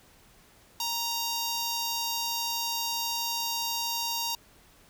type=tone with notch filter; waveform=10% pulse; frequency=932.3 Hz; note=A#5; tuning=in tune; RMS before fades=-31 dBFS; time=0.8-4.35 s; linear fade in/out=2 ms; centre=1900 Hz; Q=0.56; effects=pink hiss -58 dBFS RMS until 4.89 s